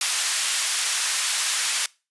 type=band-pass noise; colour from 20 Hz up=white; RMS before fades=-24 dBFS; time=0.01-1.86 s; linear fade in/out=2 ms; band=1300 to 10000 Hz; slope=12 dB/octave; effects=noise-tail reverb RT60 0.3 s tail -23 dB re dry + resampled to 24000 Hz